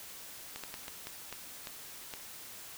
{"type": "slowing click train", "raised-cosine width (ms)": 0.2, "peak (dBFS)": -23, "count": 8, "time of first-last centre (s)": [0.56, 2.138], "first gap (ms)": 77, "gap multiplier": 1.35, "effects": ["white hiss -48 dBFS RMS until 2.77 s"]}